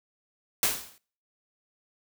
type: noise with exponential decay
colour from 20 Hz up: white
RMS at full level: -21 dBFS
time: 0.63-0.98 s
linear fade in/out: 1 ms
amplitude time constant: 75 ms
effects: noise-tail reverb RT60 0.5 s tail -25 dB re dry

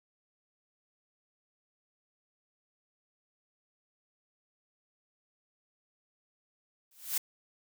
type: noise with exponential growth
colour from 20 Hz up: blue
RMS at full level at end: -27 dBFS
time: 6.91-7.18 s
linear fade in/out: 5 ms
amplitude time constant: 58 ms
effects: none

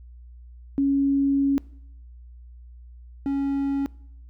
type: tone pair in turn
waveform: sine / triangle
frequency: 277.2 / 277.2 Hz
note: C#4 / C#4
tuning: 0 / 0 cents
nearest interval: unison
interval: 0 cents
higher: neither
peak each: -18 / -20 dBFS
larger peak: first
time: 0.78-1.58 / 3.26-3.86 s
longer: first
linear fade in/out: 0 ms
effects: noise-tail reverb RT60 0.7 s tail -23 dB re dry + added 60 Hz sine -42 dBFS peak until 4.29 s

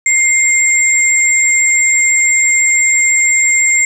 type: tone pair together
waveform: sine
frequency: 2112 / 7502 Hz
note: C7 / A#8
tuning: +16 / +10 cents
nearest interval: octave + minor seventh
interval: 2194 cents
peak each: -11 dBFS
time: 0.06-3.85 s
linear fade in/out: 2 ms
effects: 7-bit

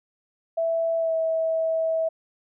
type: tone with pitch glide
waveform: sine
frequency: 660 to 648.3 Hz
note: E5 to E5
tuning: +2 to -29 cents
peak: -21 dBFS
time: 0.57-2.09 s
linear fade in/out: 10 ms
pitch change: -31 cents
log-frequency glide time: 0.98-1.14 s
effects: none

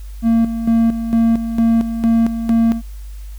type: tone with tremolo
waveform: triangle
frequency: 228.7 Hz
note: A#3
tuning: 33 cents flat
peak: -8 dBFS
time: 0.22-2.82 s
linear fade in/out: 50 ms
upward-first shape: square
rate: 2.2 Hz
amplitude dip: 65%
effects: added 50 Hz sine -28 dBFS peak until 3.38 s + white hiss -49 dBFS RMS until 3.38 s

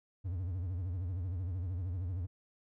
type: tone with vibrato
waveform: triangle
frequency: 90 Hz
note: F#2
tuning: 47 cents flat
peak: -32 dBFS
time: 0.24-2.27 s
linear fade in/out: 20 ms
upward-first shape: sine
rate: 13 Hz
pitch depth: 140 cents each way
effects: none

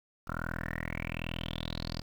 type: tone with low-pass filter sweep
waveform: 10% pulse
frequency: 41.2 Hz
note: E1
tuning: in tune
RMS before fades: -37 dBFS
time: 0.27-2.02 s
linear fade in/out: 10 ms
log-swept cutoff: 1300 to 4900 Hz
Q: 8.9
effects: 9-bit

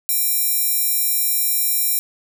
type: tone with high-pass filter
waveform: square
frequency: 790 Hz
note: G5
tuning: 13 cents sharp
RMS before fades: -19 dBFS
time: 0.09-1.99 s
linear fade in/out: 0 ms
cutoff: 11000 Hz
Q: 0.88
effects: none

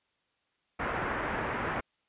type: low-pass noise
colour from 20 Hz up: white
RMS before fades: -33 dBFS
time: 0.79-1.81 s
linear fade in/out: 10 ms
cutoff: 1800 Hz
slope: 24 dB/octave
effects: white hiss -75 dBFS RMS until 2.08 s + resampled to 8000 Hz

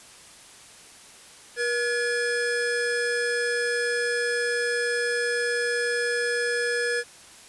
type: tone pair together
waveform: square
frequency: 479 / 1701 Hz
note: A#4 / G#6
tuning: +47 / +41 cents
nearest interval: octave + minor seventh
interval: 2194 cents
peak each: -27 dBFS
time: 1.56-7.04 s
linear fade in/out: 50 ms
effects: white hiss -48 dBFS RMS until 7.48 s + resampled to 24000 Hz

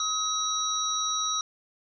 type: tone cluster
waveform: sine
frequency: 1274 / 3884 / 5780 Hz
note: D#6 / B7 / F#8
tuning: +41 / -30 / -41 cents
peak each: -30 dBFS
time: 0-1.41 s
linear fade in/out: 2 ms
effects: none

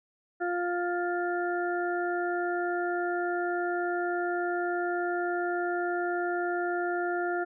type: harmonic tone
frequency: 351.3 Hz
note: F4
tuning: 10 cents sharp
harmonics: 1 / 2 / 4 / 5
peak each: -30 / -32 / -34 / -41 dBFS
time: 0.4-7.45 s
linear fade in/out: 20 ms
effects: none

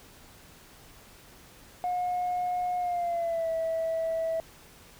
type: tone with pitch glide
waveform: sine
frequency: 720 to 652.7 Hz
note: F#5 to E5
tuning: -47 to -17 cents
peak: -25 dBFS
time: 1.84-4.4 s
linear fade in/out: 0 ms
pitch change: -170 cents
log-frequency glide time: 2.78-3.5 s
effects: tanh soft clip ceiling -24 dBFS + pink hiss -53 dBFS RMS until 4.99 s

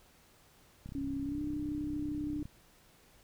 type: click train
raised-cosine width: 5 ms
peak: -32 dBFS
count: 53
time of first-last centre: 0.86-2.455 s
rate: 32.6 Hz
type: tone with pitch glide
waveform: sine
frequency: 277.2 to 297.1 Hz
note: C#4 to D4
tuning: 0 to +20 cents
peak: -34 dBFS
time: 0.95-2.43 s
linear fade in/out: 2 ms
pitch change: +120 cents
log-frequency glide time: 1.22-1.41 s
effects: pink hiss -63 dBFS RMS until 3.23 s

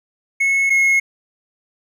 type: tone pair in turn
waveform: triangle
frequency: 2189 / 2169 Hz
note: C#7 / C#7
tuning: -22 / -38 cents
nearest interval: unison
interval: 16 cents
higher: first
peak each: -12 / -10 dBFS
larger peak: second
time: 0.4-0.7 / 0.7-1 s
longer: neither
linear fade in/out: 10 ms
effects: none

